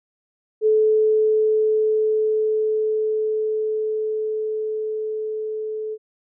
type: tone with level ramp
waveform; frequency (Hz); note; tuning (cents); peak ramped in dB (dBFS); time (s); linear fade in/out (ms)
sine; 433; A4; -28; -13 to -25; 0.61-5.98; 50
effects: none